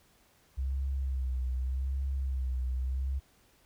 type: tone with vibrato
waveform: sine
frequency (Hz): 65.41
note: C2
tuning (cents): 0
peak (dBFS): -29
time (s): 0.57-3.2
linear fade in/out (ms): 20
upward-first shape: sine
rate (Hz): 0.84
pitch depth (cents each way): 59
effects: pink hiss -65 dBFS RMS until 3.65 s